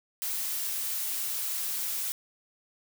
blue noise, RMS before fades -32 dBFS, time 0.22-2.12 s, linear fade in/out 0 ms, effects none

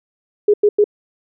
sine tone bursts, 415.3 Hz, G#4, in tune, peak -8 dBFS, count 3, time 0.48-0.842 s, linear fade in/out 5 ms, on 58 ms, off 94 ms, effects none

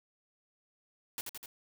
white noise with echo, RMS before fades -38 dBFS, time 1.18-1.21 s, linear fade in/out 0 ms, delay 83 ms, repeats 3, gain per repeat -3 dB, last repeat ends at 1.459 s, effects none

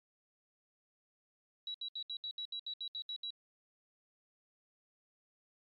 sine tone bursts, 3900 Hz, B7, 23 cents flat, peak -38 dBFS, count 12, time 1.67-3.305 s, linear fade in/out 2 ms, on 73 ms, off 69 ms, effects MP3 48 kbps

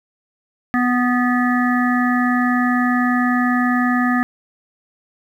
harmonic tone with a mistuned harmonic, 247.4 Hz, B3, 3 cents sharp, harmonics 1 / 3 / 5 / 7 / 8, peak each -16 / -24 / -23 / -23 / -28 dBFS, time 0.74-4.23 s, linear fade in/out 0 ms, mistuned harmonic 8, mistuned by -33 cents, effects 8-bit

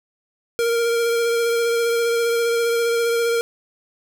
square tone with vibrato, 466.2 Hz, A#4, in tune, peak -18 dBFS, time 0.59-3.41 s, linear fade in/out 0 ms, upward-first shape sine, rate 15 Hz, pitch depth 17 cents each way, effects none

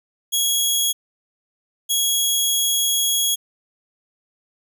15% pulse tone pair in turn, 3322 / 3322 Hz, G#7 / G#7, 0 / 0 cents, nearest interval unison, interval 0 cents, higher neither, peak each -10 dBFS, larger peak neither, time 0.32-0.93 / 1.89-3.36 s, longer second, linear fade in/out 20 ms, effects none

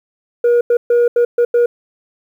sine tone bursts at uneven times, 478.1 Hz, A#4, 44 cents sharp, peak -6 dBFS, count 6, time 0.44-0.61 / 0.7-0.77 / 0.9-1.08 / 1.16-1.25 / 1.38-1.45 / 1.54-1.66 s, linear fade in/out 5 ms, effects tanh soft clip ceiling -8 dBFS + 8-bit

